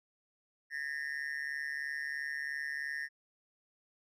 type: tone with amplitude modulation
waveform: triangle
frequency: 1824 Hz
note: A#6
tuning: 38 cents flat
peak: -30 dBFS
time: 0.7-3.09 s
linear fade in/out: 50 ms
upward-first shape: sine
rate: 143 Hz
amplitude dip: 95%
effects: none